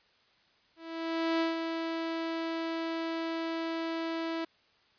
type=tone with ADSR envelope; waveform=sawtooth; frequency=328.3 Hz; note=E4; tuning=7 cents flat; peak=-22 dBFS; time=0.76-4.45 s; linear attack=640 ms; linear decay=150 ms; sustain=-6 dB; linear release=8 ms; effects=white hiss -66 dBFS RMS until 4.98 s + resampled to 11025 Hz